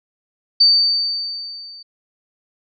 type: tone with level ramp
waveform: sine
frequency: 4591 Hz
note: D8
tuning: 40 cents flat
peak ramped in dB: -7 to -36 dBFS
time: 0.6-1.83 s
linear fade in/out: 10 ms
effects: none